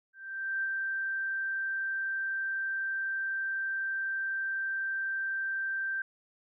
sine tone with ADSR envelope, 1568 Hz, G6, in tune, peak -28 dBFS, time 0.13-6.02 s, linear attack 500 ms, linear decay 35 ms, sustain -2 dB, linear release 3 ms, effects none

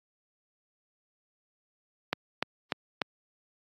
click train, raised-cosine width 0.3 ms, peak -10 dBFS, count 4, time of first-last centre 2.13-3.018 s, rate 3.38 Hz, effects high-pass 150 Hz 12 dB/octave + AAC 32 kbps

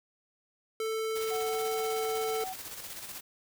square tone, 442 Hz, A4, 8 cents sharp, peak -31 dBFS, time 0.8-2.44 s, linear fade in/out 2 ms
white noise with tremolo, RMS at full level -41 dBFS, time 1.15-3.21 s, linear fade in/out 10 ms, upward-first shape square, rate 16 Hz, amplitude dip 40%
sine tone with pitch glide, 740 to 752.5 Hz, F#5 to F#5, 0 to +29 cents, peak -36 dBFS, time 1.3-2.54 s, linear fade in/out 20 ms, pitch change +29 cents, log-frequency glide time 1.42-1.6 s
effects none

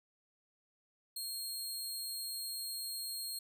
20% pulse tone, 4244 Hz, C8, 24 cents sharp, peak -33 dBFS, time 1.16-3.39 s, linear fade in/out 5 ms, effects none

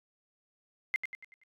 sine tone with echo, 2088 Hz, C7, 4 cents flat, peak -25 dBFS, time 0.94-0.96 s, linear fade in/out 0 ms, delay 95 ms, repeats 5, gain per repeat -7 dB, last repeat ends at 1.435 s, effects resampled to 32000 Hz

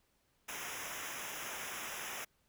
pink noise with comb filter, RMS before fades -43 dBFS, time 0.48-2.25 s, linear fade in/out 10 ms, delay 0.23 ms, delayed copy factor -0.95, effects pink hiss -75 dBFS RMS until 2.48 s

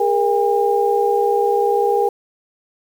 sine tone cluster, 408.5 / 468.8 / 806 Hz, G#4 / A#4 / G5, -29 / +10 / +48 cents, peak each -18 dBFS, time 0-2.09 s, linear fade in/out 5 ms, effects 7-bit

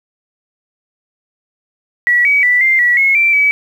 sine tone with pitch steps, 1938 / 2271 / 1972 / 2095 / 1940 / 2175 / 2346 / 2285 Hz, B6 / C#7 / B6 / C7 / B6 / C#7 / D7 / D7, -33 / +41 / -3 / +2 / -31 / -33 / -2 / -48 cents, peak -8 dBFS, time 2.07-3.51 s, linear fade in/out 0 ms, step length 180 ms, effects 7-bit

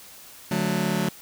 sawtooth chord, D major, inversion none, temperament just, 146.83 / 183.54 / 220.2 Hz, D3 / F#3 / A3, 0 / -14 / +2 cents, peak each -25 / -21 / -23 dBFS, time 0.51-1.09 s, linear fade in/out 5 ms, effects white hiss -46 dBFS RMS until 1.21 s

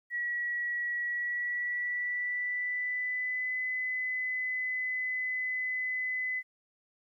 sine tone with pitch glide, 1925 to 2015 Hz, B6 to B6, -45 to +34 cents, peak -30 dBFS, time 0.1-6.43 s, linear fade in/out 50 ms, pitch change +79 cents, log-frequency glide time 1.05-3.6 s, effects 12-bit

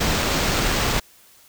pink noise with sample-and-hold, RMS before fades -21 dBFS, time 0-1 s, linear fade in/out 10 ms, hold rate 11025 Hz, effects white hiss -52 dBFS RMS until 1.48 s

